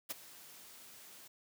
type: noise with ADSR envelope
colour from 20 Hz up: white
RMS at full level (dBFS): -37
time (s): 0.09-1.28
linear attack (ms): 20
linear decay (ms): 18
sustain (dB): -18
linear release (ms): 8
effects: high-pass 100 Hz 12 dB/octave